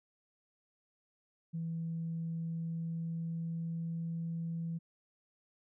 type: tone with pitch glide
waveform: sine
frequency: 164.81 to 166.05 Hz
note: E3 to E3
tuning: 0 to +13 cents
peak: -34 dBFS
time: 1.53-4.79 s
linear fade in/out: 20 ms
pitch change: +13 cents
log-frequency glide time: 2.34-4.18 s
effects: tanh soft clip ceiling -30 dBFS